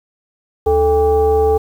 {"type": "tone with frequency modulation", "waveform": "sine", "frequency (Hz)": 437, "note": "A4", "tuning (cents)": -12, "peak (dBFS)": -10, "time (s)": [0.66, 1.58], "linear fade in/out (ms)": 10, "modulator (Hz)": 362, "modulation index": 0.78, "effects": ["7-bit"]}